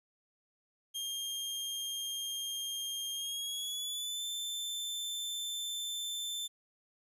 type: tone with pitch glide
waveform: sawtooth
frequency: 3212 to 3543 Hz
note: G7 to A7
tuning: +41 to +11 cents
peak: -33 dBFS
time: 0.94-6.48 s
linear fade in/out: 20 ms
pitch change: +170 cents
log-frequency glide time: 3.13-4.24 s
effects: resampled to 32000 Hz + 12-bit